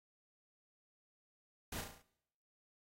pink noise with echo, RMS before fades -44 dBFS, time 1.72-1.81 s, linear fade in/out 5 ms, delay 35 ms, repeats 6, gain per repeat -4 dB, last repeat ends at 2.02 s, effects noise-tail reverb RT60 0.8 s tail -21 dB re dry + AAC 48 kbps

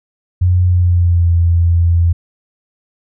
sine tone with pitch glide, 90.2 to 85.14 Hz, F#2 to F2, -44 to -44 cents, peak -8 dBFS, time 0.41-2.13 s, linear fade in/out 10 ms, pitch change -100 cents, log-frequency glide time 0.64-1.32 s, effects none

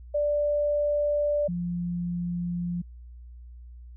sine tone pair in turn, 587.3 / 174.61 Hz, D5 / F3, 0 / 0 cents, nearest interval octave + major sixth, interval 2100 cents, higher first, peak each -22 / -27 dBFS, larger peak first, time 0.14-1.48 / 1.48-2.82 s, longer neither, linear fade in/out 10 ms, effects added 60 Hz sine -42 dBFS peak until 3.96 s

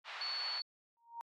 pink band-pass noise, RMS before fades -46 dBFS, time 0.04-0.62 s, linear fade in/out 50 ms, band 850 to 3900 Hz, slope 24 dB/octave
sine tone, 4435 Hz, C#8, in tune, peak -37 dBFS, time 0.21-0.62 s, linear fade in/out 2 ms
sine tone with exponential growth, 932.3 Hz, A#5, in tune, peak -38 dBFS, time 0.97-1.21 s, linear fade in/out 0 ms, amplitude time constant 51 ms
effects AAC 64 kbps

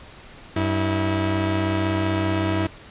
sawtooth tone pair together, 96 / 323.2 Hz, G2 / E4, -36 / -34 cents, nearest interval octave + major sixth, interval 2102 cents, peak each -19 dBFS, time 0.56-2.67 s, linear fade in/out 5 ms, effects pink hiss -44 dBFS RMS until 2.9 s + resampled to 8000 Hz

